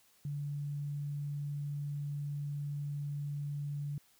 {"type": "tone", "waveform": "sine", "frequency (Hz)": 144.5, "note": "D3", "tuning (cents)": -28, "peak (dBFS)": -35, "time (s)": [0.25, 3.98], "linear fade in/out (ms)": 2, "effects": ["white hiss -67 dBFS RMS until 4.19 s"]}